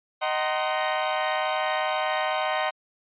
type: chord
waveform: sawtooth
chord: C half-diminished seventh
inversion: first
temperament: equal with one note detuned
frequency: 622.3 / 757.3 / 932.3 / 1046.5 Hz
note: Eb5 / Gb5 / Bb5 / C6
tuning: 0 / +40 / 0 / 0 cents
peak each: -24 / -24 / -29 / -27 dBFS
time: 0.21-2.71 s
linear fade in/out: 20 ms
effects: resampled to 8000 Hz